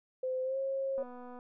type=tone with pitch glide; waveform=sine; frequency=515 to 539.7 Hz; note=C5 to C#5; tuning=-28 to -46 cents; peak=-31 dBFS; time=0.23-1.03 s; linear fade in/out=5 ms; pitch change=+82 cents; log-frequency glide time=0.43-0.58 s
type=click train; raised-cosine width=1 ms; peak=-36 dBFS; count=102; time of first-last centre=0.98-1.389 s; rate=247 Hz
effects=none